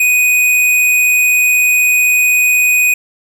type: tone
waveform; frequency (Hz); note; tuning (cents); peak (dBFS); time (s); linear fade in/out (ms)
square; 2489; D#7; 0; -9; 0-2.94; 5
effects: none